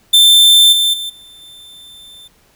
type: tone with level steps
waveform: 45% pulse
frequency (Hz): 3555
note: A7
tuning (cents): +17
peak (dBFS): -5 / -11 / -21 / -38 / -36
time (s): 0.13-2.28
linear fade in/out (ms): 10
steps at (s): 0.72 / 0.93 / 1.09 / 1.41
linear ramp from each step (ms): 10
effects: pink hiss -53 dBFS RMS until 2.55 s